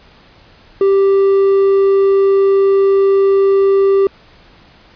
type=tone with hard clipping; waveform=sine; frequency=392 Hz; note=G4; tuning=in tune; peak=-9 dBFS; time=0.81-4.07 s; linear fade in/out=2 ms; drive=3 dB; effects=pink hiss -45 dBFS RMS until 4.95 s + resampled to 11025 Hz